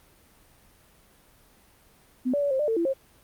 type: tone with pitch steps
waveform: sine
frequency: 253.2 / 576 / 570 / 529 / 596 / 449.7 / 337.4 / 537 Hz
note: B3 / D5 / C#5 / C5 / D5 / A4 / E4 / C5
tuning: +43 / -34 / +48 / +19 / +25 / +38 / +40 / +45 cents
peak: -22 dBFS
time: 2.25-2.938 s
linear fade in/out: 20 ms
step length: 86 ms
effects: pink hiss -58 dBFS RMS until 3.23 s + Opus 32 kbps